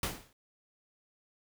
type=noise with exponential decay; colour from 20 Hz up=pink; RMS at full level=-30 dBFS; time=0.03-0.33 s; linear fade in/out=2 ms; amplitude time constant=64 ms; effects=none